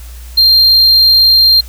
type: tone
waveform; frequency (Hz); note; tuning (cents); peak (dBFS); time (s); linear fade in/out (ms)
triangle; 4186; C8; 0; -3; 0.37-1.61; 10
effects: added 60 Hz sine -27 dBFS peak until 1.68 s + white hiss -39 dBFS RMS until 1.68 s